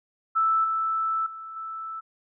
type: tone with level steps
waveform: sine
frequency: 1318.5 Hz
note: E6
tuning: in tune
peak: -19 / -23 / -36 / -32 dBFS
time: 0.35-2.01 s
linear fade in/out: 20 ms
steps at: 0.64 / 1.26 / 1.56 s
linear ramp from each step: 5 ms
effects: none